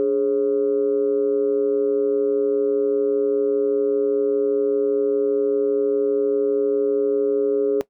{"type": "tone with amplitude modulation", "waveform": "sine", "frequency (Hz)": 415.6, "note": "G#4", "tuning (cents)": 1, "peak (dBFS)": -12, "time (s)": [0, 7.81], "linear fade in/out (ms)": 0, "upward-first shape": "sine", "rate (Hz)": 125, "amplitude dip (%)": 90, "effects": ["noise-tail reverb RT60 0.1 s tail -19 dB re dry", "tanh soft clip ceiling -9 dBFS"]}